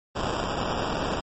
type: noise with sample-and-hold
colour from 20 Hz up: blue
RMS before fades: -28 dBFS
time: 0.15-1.21 s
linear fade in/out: 20 ms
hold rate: 2100 Hz
effects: low-pass 7000 Hz 12 dB/octave + MP3 32 kbps